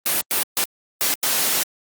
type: noise bursts at uneven times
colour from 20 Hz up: white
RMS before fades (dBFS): -20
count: 5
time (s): 0.06-0.21 / 0.31-0.43 / 0.57-0.64 / 1.01-1.14 / 1.23-1.63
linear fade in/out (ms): 0
effects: high-pass 200 Hz 12 dB/octave + Opus 32 kbps